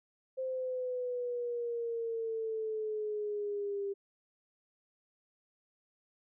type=exponential sweep; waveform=sine; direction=down; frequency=523.3 to 396.5 Hz; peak=-33 dBFS; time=0.37-3.94 s; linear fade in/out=20 ms; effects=none